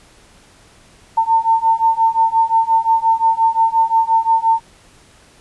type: beating tone pair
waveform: sine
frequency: 899 / 904.7 Hz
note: A5 / A5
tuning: +37 / +48 cents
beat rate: 5.7 Hz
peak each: -15 / -14 dBFS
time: 1.17-4.6 s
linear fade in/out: 10 ms
effects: pink hiss -48 dBFS RMS until 5.4 s + resampled to 24000 Hz